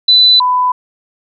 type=tone pair in turn; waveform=sine; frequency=3995 / 998.8 Hz; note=B7 / B5; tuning=+19 / +19 cents; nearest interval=2 octaves; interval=2400 cents; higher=first; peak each=-4 / -9 dBFS; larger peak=first; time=0.08-0.4 / 0.4-0.72 s; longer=neither; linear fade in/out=5 ms; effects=none